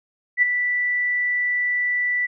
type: tone with ADSR envelope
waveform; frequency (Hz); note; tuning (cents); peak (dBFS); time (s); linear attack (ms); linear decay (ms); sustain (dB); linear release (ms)
sine; 1970; B6; -5; -11; 0.37-2.27; 52; 15; -8; 20
effects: none